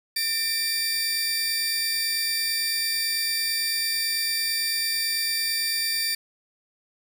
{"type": "tone cluster", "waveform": "sawtooth", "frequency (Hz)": [1811, 2350, 4651], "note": ["A6", "D7", "D8"], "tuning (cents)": [49, 1, -18], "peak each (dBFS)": [-28, -29, -22], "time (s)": [0.16, 6.15], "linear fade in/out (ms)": 5, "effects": []}